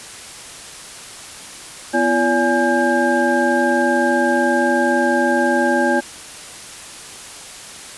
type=tone cluster; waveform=sine; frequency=248.9 / 340.8 / 573 / 834 / 1597 Hz; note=B3 / F4 / D5 / G#5 / G6; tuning=+14 / -42 / -43 / +7 / +32 cents; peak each=-20 dBFS; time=1.93-6.01 s; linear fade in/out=20 ms; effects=white hiss -35 dBFS RMS until 7.97 s + resampled to 24000 Hz

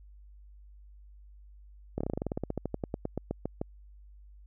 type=slowing click train; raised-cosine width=2 ms; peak=-18 dBFS; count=23; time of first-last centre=1.98-3.615 s; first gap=26 ms; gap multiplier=1.09; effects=added 50 Hz sine -50 dBFS peak until 4.46 s

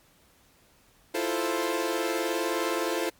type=chord; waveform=sawtooth; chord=F major seventh; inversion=third; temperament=equal; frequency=329.6 / 349.2 / 440 / 523.3 Hz; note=E4 / F4 / A4 / C5; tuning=0 / 0 / 0 / 0 cents; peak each=-28 dBFS; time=1.14-3.1 s; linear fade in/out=10 ms; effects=pink hiss -61 dBFS RMS until 3.19 s + MP3 96 kbps

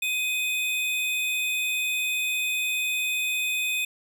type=tone pair together; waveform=square; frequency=2509 / 3548 Hz; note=D#7 / A7; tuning=+14 / +14 cents; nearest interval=tritone; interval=600 cents; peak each=-26 / -32 dBFS; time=0.02-3.85 s; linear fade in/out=5 ms; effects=none

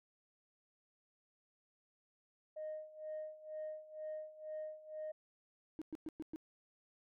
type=tone with tremolo; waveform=sine; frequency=619 Hz; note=D#5; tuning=9 cents flat; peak=-39 dBFS; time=2.56-5.12 s; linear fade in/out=10 ms; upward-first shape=sine; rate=2.1 Hz; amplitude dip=85%
type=tone bursts; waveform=triangle; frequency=314.2 Hz; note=D#4; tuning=17 cents sharp; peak=-37 dBFS; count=5; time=5.79-6.36 s; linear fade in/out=0 ms; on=26 ms; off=110 ms
effects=tanh soft clip ceiling -38 dBFS

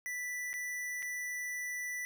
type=tone with dropouts; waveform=square; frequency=1975.5 Hz; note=B6; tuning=in tune; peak=-37 dBFS; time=0.06-2.05 s; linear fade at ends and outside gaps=0 ms; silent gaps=0.531-0.539 / 1.023-1.027 s; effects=none

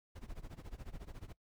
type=noise with tremolo; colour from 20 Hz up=brown; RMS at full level=-44 dBFS; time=0.15-1.33 s; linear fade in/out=10 ms; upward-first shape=sine; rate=14 Hz; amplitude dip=90%; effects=noise-tail reverb RT60 0.1 s tail -20 dB re dry

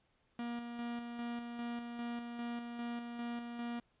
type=tone with tremolo; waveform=45% pulse; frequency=237.4 Hz; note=A#3; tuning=32 cents sharp; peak=-38 dBFS; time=0.39-3.8 s; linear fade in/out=2 ms; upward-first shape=square; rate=2.5 Hz; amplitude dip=40%; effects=pink hiss -75 dBFS RMS until 4 s + resampled to 8000 Hz

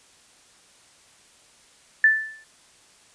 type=tone with exponential decay; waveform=sine; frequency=1760 Hz; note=A6; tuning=in tune; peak=-10 dBFS; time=2.04-2.44 s; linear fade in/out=2 ms; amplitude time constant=86 ms; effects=white hiss -55 dBFS RMS until 3.14 s + resampled to 22050 Hz

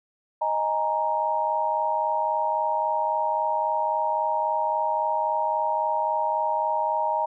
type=chord; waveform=sine; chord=D# suspended fourth; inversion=none; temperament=just; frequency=622.3 / 829.7 / 933.4 Hz; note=D#5 / G#5 / A#5; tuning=0 / -2 / +2 cents; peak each=-28 / -28 / -24 dBFS; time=0.41-7.26 s; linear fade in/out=10 ms; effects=none

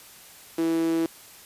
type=tone with high-pass filter; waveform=sawtooth; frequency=164.3 Hz; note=E3; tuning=5 cents flat; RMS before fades=-24 dBFS; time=0.58-1.06 s; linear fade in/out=2 ms; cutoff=340 Hz; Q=7.3; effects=white hiss -48 dBFS RMS until 1.45 s + resampled to 32000 Hz

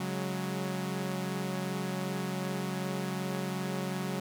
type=chord; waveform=sawtooth; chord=C# suspended fourth; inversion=none; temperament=equal with one note detuned; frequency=139.31 / 185 / 207.7 Hz; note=C#3 / F#3 / G#3; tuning=+9 / 0 / 0 cents; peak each=-34 / -30 / -36 dBFS; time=0-4.2 s; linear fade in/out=5 ms; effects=none

